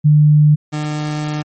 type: tone pair in turn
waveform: sine / 30% pulse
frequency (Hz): 150 / 150.79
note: D3 / D3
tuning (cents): +37 / +46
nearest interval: unison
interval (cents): 9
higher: second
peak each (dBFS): -6 / -16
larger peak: first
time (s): 0.04-0.56 / 0.72-1.43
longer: second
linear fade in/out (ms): 20
effects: MP3 32 kbps